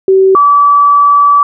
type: tone pair in turn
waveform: sine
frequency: 382.4 / 1151.5 Hz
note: G4 / D6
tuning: -43 / -34 cents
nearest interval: octave + perfect fifth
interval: 1909 cents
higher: second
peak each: -3 dBFS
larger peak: neither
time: 0.08-0.35 / 0.35-1.43 s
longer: second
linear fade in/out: 2 ms
effects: none